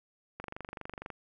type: click train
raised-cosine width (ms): 0.5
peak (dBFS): -25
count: 18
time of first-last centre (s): 0.4-1.102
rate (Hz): 24.2
effects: none